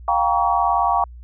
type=chord; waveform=sine; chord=G half-diminished seventh; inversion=third; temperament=just; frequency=705.6 / 784 / 940.8 / 1128.9 Hz; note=F5 / G5 / Bb5 / Db6; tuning=+18 / 0 / +16 / +31 cents; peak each=-21 dBFS; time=0.08-1.04 s; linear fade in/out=2 ms; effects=added 60 Hz sine -36 dBFS peak until 1.23 s